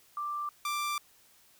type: tone pair in turn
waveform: sine / sawtooth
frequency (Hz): 1179 / 1179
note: D6 / D6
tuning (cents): +6 / +6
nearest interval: unison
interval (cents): 0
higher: neither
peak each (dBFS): -32 / -27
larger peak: second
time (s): 0.17-0.49 / 0.65-0.98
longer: second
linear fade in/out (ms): 2
effects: white hiss -62 dBFS RMS until 1.59 s